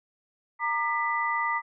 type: tone cluster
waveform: sine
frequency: 927 / 1199 / 1984 Hz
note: A#5 / D6 / B6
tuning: -10 / +36 / +7 cents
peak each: -29 dBFS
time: 0.59-1.62 s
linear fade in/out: 50 ms
effects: none